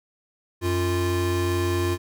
square tone pair together, 91.43 / 349.2 Hz, F#2 / F4, -20 / 0 cents, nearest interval octave + major seventh, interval 2320 cents, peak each -25 dBFS, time 0.61-1.98 s, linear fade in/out 50 ms, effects none

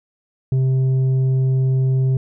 sine tone with tanh clipping, 131.3 Hz, C3, 6 cents sharp, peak -15 dBFS, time 0.52-2.17 s, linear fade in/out 2 ms, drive 5 dB, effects none

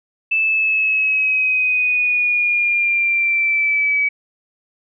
sine linear sweep, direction down, 2637 to 2275 Hz, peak -14 dBFS, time 0.31-4.09 s, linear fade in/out 10 ms, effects none

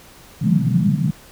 white band-pass noise, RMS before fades -17 dBFS, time 0.41-1.11 s, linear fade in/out 10 ms, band 130 to 200 Hz, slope 48 dB/octave, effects pink hiss -45 dBFS RMS until 1.31 s

